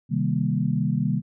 sine chord, C minor seventh, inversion none, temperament equal, 130.81 / 155.56 / 196 / 233.1 Hz, C3 / Eb3 / G3 / Bb3, 0 / 0 / 0 / 0 cents, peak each -26 / -25 / -26 / -28 dBFS, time 0.09-1.22 s, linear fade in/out 50 ms, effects none

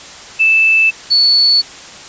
sine tone pair in turn, 2637 / 4435 Hz, E7 / C#8, 0 / 0 cents, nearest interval major sixth, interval 900 cents, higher second, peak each -7 dBFS, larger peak neither, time 0.39-0.91 / 1.1-1.62 s, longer neither, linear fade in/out 20 ms, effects white hiss -33 dBFS RMS until 2.08 s + resampled to 16000 Hz

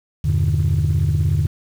sine chord, E half-diminished seventh, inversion none, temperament just, 82.41 / 98.89 / 118.67 / 148.33 Hz, E2 / G2 / Bb2 / D3, 0 / +16 / +31 / +18 cents, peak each -18 / -19 / -23 / -18 dBFS, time 0.24-1.47 s, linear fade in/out 10 ms, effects tanh soft clip ceiling -10 dBFS + 7-bit

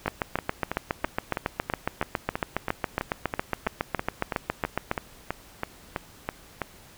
two click trains, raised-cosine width 0.5 ms, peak -12 / -9 dBFS, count 21 / 36, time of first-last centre 0.06-6.617 / 0.08-4.914 s, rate 3.05 / 7.24 Hz, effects pink hiss -51 dBFS RMS until 6.97 s

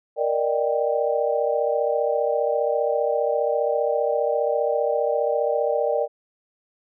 sine chord, Eb major seventh, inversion second, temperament equal, 466.2 / 587.3 / 622.3 / 784 Hz, Bb4 / D5 / Eb5 / G5, 0 / 0 / 0 / 0 cents, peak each -24 / -23 / -27 / -28 dBFS, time 0.16-6.08 s, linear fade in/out 50 ms, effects none

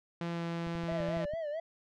sawtooth tone with pitch glide, 170 to 168.63 Hz, F3 to E3, -46 to +40 cents, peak -30 dBFS, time 0.21-1.25 s, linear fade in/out 2 ms, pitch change -14 cents, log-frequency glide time 0.32-0.43 s
click train, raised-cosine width 5 ms, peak -33 dBFS, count 9, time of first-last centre 0.67-1.337 s, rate 12 Hz
triangle tone with vibrato, 622.3 Hz, D#5, in tune, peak -32 dBFS, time 0.88-1.6 s, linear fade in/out 5 ms, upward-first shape sine, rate 4.5 Hz, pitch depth 120 cents each way
effects low-pass 4000 Hz 12 dB/octave

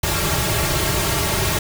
pink noise with comb filter, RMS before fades -20 dBFS, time 0.03-1.59 s, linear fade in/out 5 ms, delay 4 ms, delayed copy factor -0.85, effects none

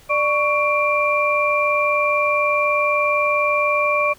sine tone cluster, 593 / 1119 / 2371 Hz, D5 / C#6 / D7, +17 / +16 / +16 cents, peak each -20 dBFS, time 0.09-4.14 s, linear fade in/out 20 ms, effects pink hiss -49 dBFS RMS until 4.18 s

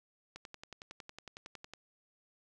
click train, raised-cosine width 0.2 ms, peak -29 dBFS, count 16, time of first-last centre 0.36-1.736 s, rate 10.9 Hz, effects none

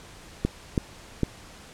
clicks, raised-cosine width 3 ms, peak -9 dBFS, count 3, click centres 0.45 / 0.778 / 1.233 s, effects pink hiss -47 dBFS RMS until 1.73 s + low-pass 9000 Hz 12 dB/octave

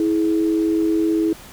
sine tone pair together, 324.8 / 423.2 Hz, E4 / G#4, -26 / +33 cents, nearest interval perfect fourth, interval 459 cents, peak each -16 / -24 dBFS, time 0-1.33 s, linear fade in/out 2 ms, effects pink hiss -41 dBFS RMS until 1.52 s

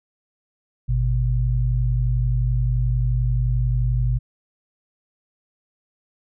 sine tone pair together, 52.04 / 123.47 Hz, G#1 / B2, +4 / 0 cents, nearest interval octave + minor third, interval 1496 cents, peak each -20 dBFS, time 0.88-4.19 s, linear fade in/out 20 ms, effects none

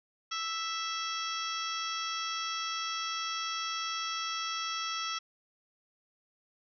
harmonic tone with a mistuned harmonic, 659.3 Hz, E5, in tune, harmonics 2 / 3 / 4 / 5 / 6 / 7 / 8 / 9, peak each -36 / -44 / -43 / -39 / -48 / -48 / -41 / -45 dBFS, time 0.31-5.19 s, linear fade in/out 10 ms, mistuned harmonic 8, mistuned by +57 cents, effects none

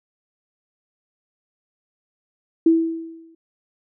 sine tone with exponential decay, 327.9 Hz, E4, 9 cents flat, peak -9 dBFS, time 2.66-3.35 s, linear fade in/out 5 ms, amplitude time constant 150 ms, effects none

